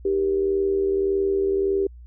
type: tone with amplitude modulation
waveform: sine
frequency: 392 Hz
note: G4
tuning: in tune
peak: -16 dBFS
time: 0.05-1.87 s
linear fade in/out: 5 ms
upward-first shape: sine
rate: 81.7 Hz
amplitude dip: 60%
effects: added 60 Hz sine -40 dBFS peak until 2.06 s